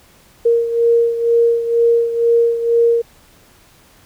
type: beating tone pair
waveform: sine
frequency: 466.2 / 468.3 Hz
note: A#4 / A#4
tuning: 0 / +8 cents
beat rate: 2.1 Hz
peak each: -12 / -18 dBFS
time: 0.45-3.02 s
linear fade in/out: 10 ms
effects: pink hiss -49 dBFS RMS until 4.05 s